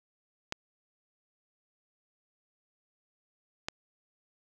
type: clicks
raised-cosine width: 0.2 ms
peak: -15 dBFS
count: 2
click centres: 0.524 / 3.685 s
effects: none